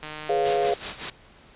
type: click train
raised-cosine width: 0.3 ms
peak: -20 dBFS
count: 101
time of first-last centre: 0.03-0.684 s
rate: 153 Hz
type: chord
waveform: sine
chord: C# dominant seventh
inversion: second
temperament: equal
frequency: 415.3 / 493.9 / 554.4 / 698.5 Hz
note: G#4 / B4 / C#5 / E#5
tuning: 0 / 0 / 0 / 0 cents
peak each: -24 / -29 / -29 / -24 dBFS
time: 0.29-0.74 s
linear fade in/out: 5 ms
type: noise with tremolo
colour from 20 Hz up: white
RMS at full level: -28 dBFS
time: 0.45-1.1 s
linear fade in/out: 2 ms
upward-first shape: sine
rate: 5.3 Hz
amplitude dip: 75%
effects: pink hiss -52 dBFS RMS until 1.55 s + resampled to 8000 Hz